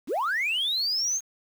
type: linear sweep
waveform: sine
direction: up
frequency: 189.9 to 6550 Hz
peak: -22 dBFS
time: 0.07-1.21 s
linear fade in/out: 50 ms
effects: tanh soft clip ceiling -22 dBFS + 8-bit